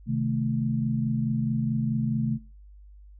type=chord; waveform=sine; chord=A diminished; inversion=first; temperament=equal; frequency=130.81 / 155.56 / 220 Hz; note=C3 / Eb3 / A3; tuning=0 / 0 / 0 cents; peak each=-27 / -31 / -27 dBFS; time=0.06-2.39 s; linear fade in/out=50 ms; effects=noise-tail reverb RT60 0.4 s tail -24 dB re dry + added 50 Hz sine -46 dBFS peak until 3.19 s

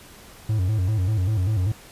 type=tone with vibrato; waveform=triangle; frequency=99.9 Hz; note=G2; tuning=33 cents sharp; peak=-17 dBFS; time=0.49-1.72 s; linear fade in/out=5 ms; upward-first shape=square; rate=5.1 Hz; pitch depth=150 cents each way; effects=pink hiss -46 dBFS RMS until 1.91 s + resampled to 32000 Hz

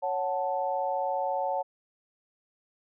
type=chord; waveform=sine; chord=F# minor; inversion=second; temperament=equal; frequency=554.4 / 740 / 880 Hz; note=C#5 / F#5 / A5; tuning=0 / 0 / 0 cents; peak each=-31 dBFS; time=0.02-1.63 s; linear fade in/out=20 ms; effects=none

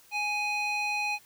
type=tone with band-pass filter; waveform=square; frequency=832 Hz; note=G#5; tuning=3 cents sharp; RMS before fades=-30 dBFS; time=0.11-1.19 s; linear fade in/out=50 ms; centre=2500 Hz; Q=1.7; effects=white hiss -58 dBFS RMS until 1.25 s

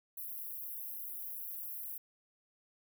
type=high-pass noise; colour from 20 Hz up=white; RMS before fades=-43 dBFS; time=0.17-1.98 s; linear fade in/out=5 ms; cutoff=11000 Hz; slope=96 dB/octave; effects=none

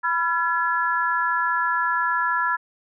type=tone cluster; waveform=sine; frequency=990 / 1364 / 1699 Hz; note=B5 / F6 / G#6; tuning=+4 / -41 / +39 cents; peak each=-24 dBFS; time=0.03-2.57 s; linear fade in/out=20 ms; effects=none

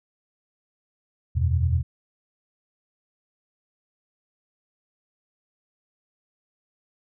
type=chord; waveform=sine; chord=E suspended second; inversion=none; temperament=equal with one note detuned; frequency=82.41 / 92.5 / 123.9 Hz; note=E2 / F#2 / B2; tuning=0 / 0 / +6 cents; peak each=-21 / -26 / -25 dBFS; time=1.35-1.83 s; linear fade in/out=20 ms; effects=none

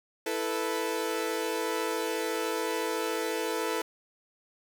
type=chord; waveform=sawtooth; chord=E suspended fourth; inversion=none; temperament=equal; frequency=329.6 / 440 / 493.9 Hz; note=E4 / A4 / B4; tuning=0 / 0 / 0 cents; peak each=-31 / -28 / -30 dBFS; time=0.26-3.82 s; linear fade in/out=5 ms; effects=8-bit

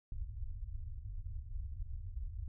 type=low-pass noise; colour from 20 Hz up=pink; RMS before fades=-42 dBFS; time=0.12-2.48 s; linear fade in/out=2 ms; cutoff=100 Hz; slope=48 dB/octave; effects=none

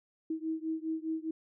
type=beating tone pair; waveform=sine; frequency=318.1 / 323 Hz; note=D#4 / E4; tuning=+38 / -35 cents; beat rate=4.9 Hz; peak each=-35 / -36 dBFS; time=0.3-1.31 s; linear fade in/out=5 ms; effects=none

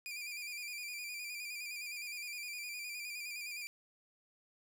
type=tone with vibrato; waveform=sawtooth; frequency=2400 Hz; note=D7; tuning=37 cents sharp; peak=-38 dBFS; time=0.06-3.67 s; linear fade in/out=0 ms; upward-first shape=square; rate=9.7 Hz; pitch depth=43 cents each way; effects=none

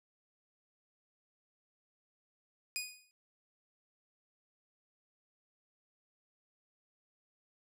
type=tone with exponential decay; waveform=15% pulse; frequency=2477 Hz; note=D#7; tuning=8 cents flat; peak=-26 dBFS; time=2.76-3.11 s; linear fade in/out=0 ms; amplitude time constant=75 ms; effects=none

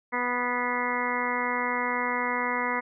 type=harmonic tone with a mistuned harmonic; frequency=246 Hz; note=B3; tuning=7 cents flat; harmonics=1 / 2 / 3 / 4 / 5 / 6 / 7 / 8 / 9; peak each=-35 / -34 / -38 / -30 / -34 / -38 / -37 / -32 / -35 dBFS; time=0.12-2.81 s; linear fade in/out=20 ms; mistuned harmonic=9; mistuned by=-65 cents; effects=none

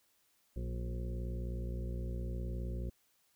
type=harmonic tone with a mistuned harmonic; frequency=59.3 Hz; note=A#1; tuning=30 cents sharp; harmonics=1 / 2 / 3 / 4 / 6 / 7 / 8 / 9; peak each=-37 / -43 / -47 / -51 / -50 / -55 / -58 / -54 dBFS; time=0.56-2.9 s; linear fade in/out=5 ms; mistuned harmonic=3; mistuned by=+42 cents; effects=white hiss -73 dBFS RMS until 3.35 s

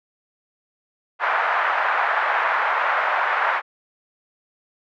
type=band-pass noise; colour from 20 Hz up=white; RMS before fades=-21 dBFS; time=1.19-3.62 s; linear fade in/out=50 ms; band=690 to 1700 Hz; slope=24 dB/octave; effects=none

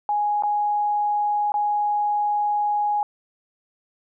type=tone with dropouts; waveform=sine; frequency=830.6 Hz; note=G#5; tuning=in tune; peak=-19 dBFS; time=0.09-3.03 s; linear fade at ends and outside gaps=1 ms; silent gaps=0.424-0.435 / 1.52-1.541 s; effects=none

